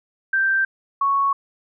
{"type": "tone pair in turn", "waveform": "sine", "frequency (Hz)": [1568, 1108.7], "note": ["G6", "C#6"], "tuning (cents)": [0, 0], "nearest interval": "tritone", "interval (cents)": 600, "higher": "first", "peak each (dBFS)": -16, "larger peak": "neither", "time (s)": [[0.33, 0.65], [1.01, 1.33]], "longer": "neither", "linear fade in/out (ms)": 5, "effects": []}